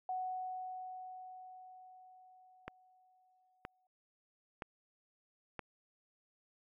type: tone with exponential decay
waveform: sine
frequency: 742 Hz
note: F#5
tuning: 5 cents sharp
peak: -35 dBFS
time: 0.09-3.87 s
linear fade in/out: 2 ms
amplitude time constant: 820 ms
type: click train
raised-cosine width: 0.5 ms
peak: -26 dBFS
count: 4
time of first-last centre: 2.68-5.593 s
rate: 1.03 Hz
effects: none